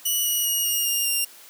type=tone with pitch steps; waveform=5% pulse; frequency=2946 / 2914 / 2882 / 2851 / 2819 / 2789 Hz; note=F#7 / F#7 / F#7 / F7 / F7 / F7; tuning=-8 / -27 / -46 / +35 / +16 / -3 cents; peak=-13 dBFS; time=0.05-1.25 s; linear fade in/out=10 ms; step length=200 ms; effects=white hiss -47 dBFS RMS until 1.49 s + high-pass 300 Hz 12 dB/octave